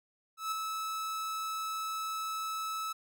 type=tone with ADSR envelope; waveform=45% pulse; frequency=1303 Hz; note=E6; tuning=20 cents flat; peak=-30 dBFS; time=0.37-2.93 s; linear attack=150 ms; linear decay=3 ms; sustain=-4 dB; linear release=11 ms; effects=none

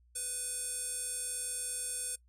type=tone with band-pass filter; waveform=square; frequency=498.4 Hz; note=B4; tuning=16 cents sharp; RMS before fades=-38 dBFS; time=0.15-2.16 s; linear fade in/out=10 ms; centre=9100 Hz; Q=7.6; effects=noise-tail reverb RT60 0.1 s tail -21 dB re dry + added 60 Hz sine -62 dBFS peak until 2.28 s

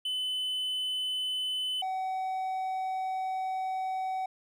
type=tone pair in turn; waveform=triangle; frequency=3020 / 755 Hz; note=F#7 / F#5; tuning=+35 / +35 cents; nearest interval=2 octaves; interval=2400 cents; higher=first; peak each=-28 dBFS; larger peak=neither; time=0.05-1.82 / 1.82-4.26 s; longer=second; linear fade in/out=5 ms; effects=none

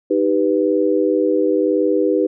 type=chord; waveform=sine; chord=Eb augmented; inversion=none; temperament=equal; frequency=311.1 / 392 / 493.9 Hz; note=Eb4 / G4 / B4; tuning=0 / 0 / 0 cents; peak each=-18 dBFS; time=0.1-2.27 s; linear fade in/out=10 ms; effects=none

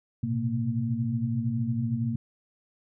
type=tone cluster; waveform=sine; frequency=110.1 / 123 / 131.8 / 230.7 Hz; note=A2 / B2 / C3 / A#3; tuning=+2 / -7 / +13 / -18 cents; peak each=-33 / -29 / -36 / -29 dBFS; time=0.23-2.16 s; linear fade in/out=5 ms; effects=none

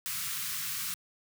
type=band-stop noise; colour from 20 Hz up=white; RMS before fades=-35 dBFS; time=0.06-0.94 s; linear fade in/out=0 ms; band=200 to 1100 Hz; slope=48 dB/octave; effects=high-pass 100 Hz 12 dB/octave

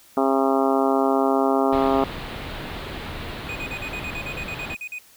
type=harmonic tone; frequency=135 Hz; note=C#3; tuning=45 cents flat; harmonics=2 / 3 / 4 / 5 / 6 / 7 / 8 / 9 / 10; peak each=-22 / -23 / -28 / -24 / -26 / -30 / -31 / -29 / -36 dBFS; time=0.17-2.04 s; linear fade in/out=2 ms
type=low-pass noise; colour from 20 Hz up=pink; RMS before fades=-33 dBFS; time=1.72-4.75 s; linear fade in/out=10 ms; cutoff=4200 Hz; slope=48 dB/octave
type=tone bursts; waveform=triangle; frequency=2489 Hz; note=D#7; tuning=in tune; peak=-28 dBFS; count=14; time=3.49-4.985 s; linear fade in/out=2 ms; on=65 ms; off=45 ms
effects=white hiss -52 dBFS RMS until 5.16 s

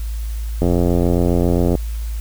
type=click train; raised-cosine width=2 ms; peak=-4 dBFS; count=100; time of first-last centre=0.62-1.753 s; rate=87.4 Hz; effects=added 55 Hz sine -21 dBFS peak until 2.2 s + white hiss -42 dBFS RMS until 2.2 s

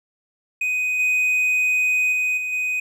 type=tone with level steps; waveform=triangle; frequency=2500 Hz; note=D#7; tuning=8 cents sharp; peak=-18 / -15 / -17 / -22 / -19 dBFS; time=0.61-2.8 s; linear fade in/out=5 ms; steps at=0.99 / 2.12 / 2.37 / 2.52 s; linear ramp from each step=10 ms; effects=none

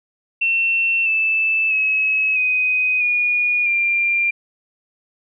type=tone with pitch steps; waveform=sine; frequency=2700 / 2634 / 2569 / 2506 / 2445 / 2385 Hz; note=E7 / E7 / E7 / D#7 / D#7 / D7; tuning=+41 / -2 / -45 / +12 / -31 / +26 cents; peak=-15 dBFS; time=0.41-4.31 s; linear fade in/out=10 ms; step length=650 ms; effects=none

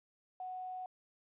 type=tone with quantisation; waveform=sine; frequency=740 Hz; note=F#5; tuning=in tune; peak=-40 dBFS; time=0.4-0.86 s; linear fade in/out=2 ms; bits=11; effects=resampled to 8000 Hz

